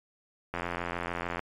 click train, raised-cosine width 0.5 ms, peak -17 dBFS, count 75, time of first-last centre 0.54-1.394 s, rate 86.7 Hz, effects MP3 96 kbps

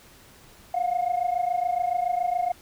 sine tone pair together, 699.9 / 727 Hz, F5 / F#5, +4 / -31 cents, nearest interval minor second, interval 65 cents, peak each -24 dBFS, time 0.74-2.52 s, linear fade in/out 5 ms, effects tanh soft clip ceiling -18 dBFS + pink hiss -52 dBFS RMS until 2.61 s

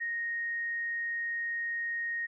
sine tone, 1865 Hz, A#6, in tune, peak -31 dBFS, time 0-2.27 s, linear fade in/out 20 ms, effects none

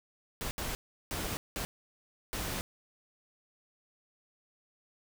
pink noise bursts at uneven times, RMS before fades -36 dBFS, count 5, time 0.41-0.51 / 0.58-0.75 / 1.11-1.37 / 1.56-1.65 / 2.33-2.61 s, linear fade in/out 0 ms, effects none

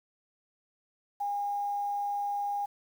sine tone with quantisation, 813 Hz, G#5, 37 cents flat, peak -29 dBFS, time 1.2-2.66 s, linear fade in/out 10 ms, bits 9, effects none

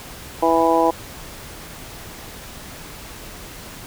harmonic tone, 164.81 Hz, E3, in tune, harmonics 2 / 3 / 4 / 5 / 6, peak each -20 / -20 / -20 / -20 / -20 dBFS, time 0.42-0.91 s, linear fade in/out 10 ms, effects pink hiss -37 dBFS RMS until 3.86 s

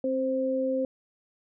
sine tone pair together, 264.6 / 523.3 Hz, C4 / C5, +20 / 0 cents, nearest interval octave, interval 1180 cents, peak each -29 / -26 dBFS, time 0.04-0.85 s, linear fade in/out 2 ms, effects none

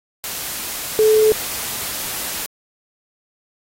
sine tone in noise, 433.2 Hz, A4, 27 cents flat, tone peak -10 dBFS, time 0.99-1.32 s, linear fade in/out 0 ms, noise white, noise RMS -26 dBFS, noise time 0.24-2.46 s, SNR +13 dB, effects AAC 48 kbps

